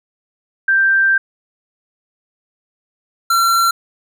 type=tone pair in turn; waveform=sine / square; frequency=1573 / 1362.1 Hz; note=G6 / F6; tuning=+6 / -44 cents; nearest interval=major second; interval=250 cents; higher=first; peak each=-10 / -12 dBFS; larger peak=first; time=0.68-1.18 / 3.3-3.71 s; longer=first; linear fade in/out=5 ms; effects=none